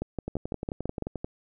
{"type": "two click trains", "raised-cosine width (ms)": 2, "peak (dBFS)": [-19, -17], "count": [12, 7], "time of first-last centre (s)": [[0.28, 1.245], [0.02, 1.023]], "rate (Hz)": [11.4, 5.98], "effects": []}